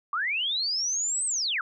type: linear two-way sweep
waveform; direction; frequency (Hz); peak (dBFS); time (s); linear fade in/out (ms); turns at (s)
sine; up then down; 1108.7 to 8372 to 1248; -25; 0.13-1.61; 2; 1.26
effects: none